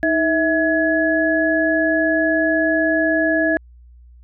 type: tone cluster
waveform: sine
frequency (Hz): 315.7 / 652 / 1688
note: D#4 / E5 / G#6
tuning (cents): +25 / -19 / +28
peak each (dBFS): -19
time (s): 0.03-3.57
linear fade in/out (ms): 0
effects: added 60 Hz sine -42 dBFS peak until 4.23 s